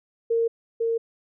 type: tone pair in turn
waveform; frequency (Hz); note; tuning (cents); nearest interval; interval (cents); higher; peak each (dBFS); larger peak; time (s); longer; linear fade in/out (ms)
sine; 460 / 458.2; A#4 / A#4; -23 / -30; unison; 7; first; -19 / -21; first; 0.3-0.48 / 0.8-0.98; neither; 10
effects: none